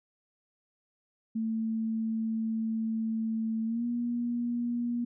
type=tone with pitch glide; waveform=sine; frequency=223 to 239 Hz; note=A3 to A#3; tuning=+23 to +43 cents; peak=-28 dBFS; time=1.35-5.05 s; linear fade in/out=10 ms; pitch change=+120 cents; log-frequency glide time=3.65-3.85 s; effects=none